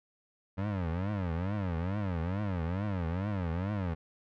25% pulse tone with vibrato, 92.5 Hz, F#2, in tune, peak -27 dBFS, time 0.57-3.95 s, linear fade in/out 20 ms, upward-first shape triangle, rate 2.3 Hz, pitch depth 260 cents each way, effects low-pass 2000 Hz 12 dB/octave

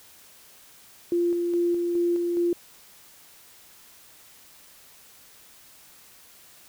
sine tone with tremolo, 346.3 Hz, F4, 15 cents flat, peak -20 dBFS, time 1.12-2.53 s, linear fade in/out 2 ms, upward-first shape square, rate 2.4 Hz, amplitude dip 30%, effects white hiss -52 dBFS RMS until 6.68 s

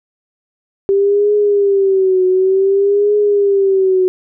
sine tone with vibrato, 392 Hz, G4, in tune, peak -9 dBFS, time 0.89-4.08 s, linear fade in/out 0 ms, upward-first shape triangle, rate 0.55 Hz, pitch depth 110 cents each way, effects none

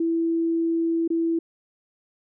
sine tone with dropouts, 331.2 Hz, E4, 8 cents sharp, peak -20 dBFS, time 0-1.39 s, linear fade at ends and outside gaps 5 ms, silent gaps 1.078-1.102 s, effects none

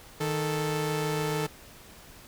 sawtooth tone pair together, 155.56 / 440 Hz, D#3 / A4, 0 / 0 cents, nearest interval octave + tritone, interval 1800 cents, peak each -26 dBFS, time 0.2-1.47 s, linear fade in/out 10 ms, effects pink hiss -50 dBFS RMS until 2.27 s

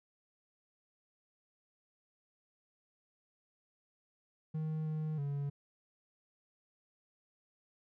triangle tone with pitch steps, 156.6 / 155.4 / 141.9 Hz, D#3 / D#3 / C#3, +11 / -2 / +41 cents, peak -32 dBFS, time 4.54-5.5 s, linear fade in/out 10 ms, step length 320 ms, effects none

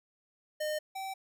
square tone pair in turn, 610 / 771.4 Hz, D#5 / G5, -34 / -28 cents, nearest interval major third, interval 406 cents, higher second, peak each -32 / -37 dBFS, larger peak first, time 0.6-0.79 / 0.95-1.14 s, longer neither, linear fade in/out 10 ms, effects none

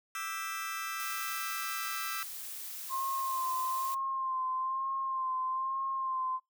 sawtooth chord, E minor seventh, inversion third, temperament just, 1186.7 / 1318.5 / 1582.2 / 1977.8 Hz, D6 / E6 / G6 / B6, +18 / 0 / +16 / +2 cents, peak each -39 / -34 / -40 / -40 dBFS, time 0.15-2.23 s, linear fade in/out 2 ms
blue noise, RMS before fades -42 dBFS, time 0.99-3.95 s, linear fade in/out 10 ms
sine tone with vibrato, 1054 Hz, C6, 12 cents sharp, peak -31 dBFS, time 2.89-6.4 s, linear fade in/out 50 ms, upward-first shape sine, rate 1.1 Hz, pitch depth 33 cents each way
effects noise-tail reverb RT60 0.2 s tail -21 dB re dry

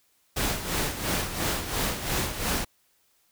pink noise with tremolo, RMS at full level -26 dBFS, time 0.36-2.65 s, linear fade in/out 10 ms, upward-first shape sine, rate 2.9 Hz, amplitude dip 65%, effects white hiss -67 dBFS RMS until 3.31 s

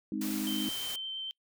sine chord, Ab major, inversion none, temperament equal, 207.7 / 261.6 / 311.1 Hz, Ab3 / C4 / Eb4, 0 / 0 / 0 cents, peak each -35 / -37 / -35 dBFS, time 0.12-0.69 s, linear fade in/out 2 ms
white noise, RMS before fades -40 dBFS, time 0.21-0.96 s, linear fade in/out 5 ms
sine tone with vibrato, 3108 Hz, G7, 16 cents flat, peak -35 dBFS, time 0.47-1.31 s, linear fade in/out 0 ms, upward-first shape triangle, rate 8.8 Hz, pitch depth 11 cents each way
effects noise-tail reverb RT60 0.1 s tail -25 dB re dry

